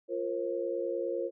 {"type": "chord", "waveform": "sine", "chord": "F suspended fourth", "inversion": "none", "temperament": "equal with one note detuned", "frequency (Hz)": [349.2, 466.2, 536.1], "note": ["F4", "Bb4", "C5"], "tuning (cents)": [0, 0, 42], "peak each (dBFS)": [-35, -35, -34], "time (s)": [0.08, 1.31], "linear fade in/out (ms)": 50, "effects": []}